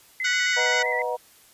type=tone with vibrato; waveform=sine; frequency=2000 Hz; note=B6; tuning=21 cents sharp; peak=-25 dBFS; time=0.2-1.02 s; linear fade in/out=2 ms; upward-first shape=square; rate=7.6 Hz; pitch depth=38 cents each way
type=harmonic tone; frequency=740 Hz; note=F#5; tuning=in tune; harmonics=2 / 3 / 4 / 5 / 6 / 7 / 8 / 9 / 10; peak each=-25 / -29 / -31 / -33 / -35 / -36 / -37 / -38 / -39 dBFS; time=0.24-0.83 s; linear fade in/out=10 ms
type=chord; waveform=sine; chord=B major seventh; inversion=none; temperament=equal with one note detuned; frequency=493.9 / 622.3 / 740 / 948.6 Hz; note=B4 / D#5 / F#5 / A#5; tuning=0 / 0 / 0 / +30 cents; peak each=-28 / -31 / -32 / -30 dBFS; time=0.56-1.17 s; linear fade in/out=20 ms
effects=white hiss -54 dBFS RMS until 1.53 s + resampled to 32000 Hz